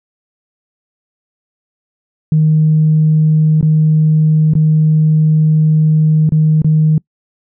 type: tone with dropouts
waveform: sine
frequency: 155.56 Hz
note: D#3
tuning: in tune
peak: -6 dBFS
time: 2.32-6.98 s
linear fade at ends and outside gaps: 2 ms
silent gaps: 3.611-3.627 / 4.536-4.552 / 6.292-6.321 / 6.619-6.645 s
effects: noise-tail reverb RT60 0.1 s tail -26 dB re dry + tanh soft clip ceiling -2 dBFS